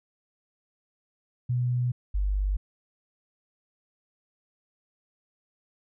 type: tone pair in turn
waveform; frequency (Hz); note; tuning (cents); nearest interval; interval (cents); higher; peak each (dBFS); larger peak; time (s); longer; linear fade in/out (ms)
sine; 123.47 / 49.18; B2 / G1; 0 / +6; octave + major third; 1594; first; -23; neither; 1.49-1.92 / 2.14-2.57; neither; 10
effects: none